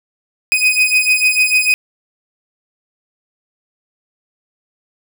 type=beating tone pair; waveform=40% pulse; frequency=2500 / 2506.7 Hz; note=D#7 / D#7; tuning=+8 / +12 cents; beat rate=6.7 Hz; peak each=-13 dBFS; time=0.52-1.74 s; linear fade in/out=0 ms; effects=none